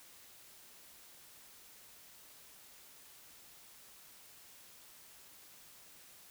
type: silence
effects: white hiss -58 dBFS RMS until 6.3 s